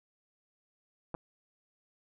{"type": "clicks", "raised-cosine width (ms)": 1, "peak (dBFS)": -24, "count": 2, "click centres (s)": [1.143, 1.149], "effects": []}